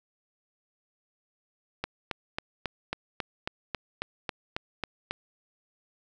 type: click train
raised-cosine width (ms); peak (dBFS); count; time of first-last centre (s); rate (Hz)
0.3; -14; 13; 1.84-5.11; 3.67
effects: none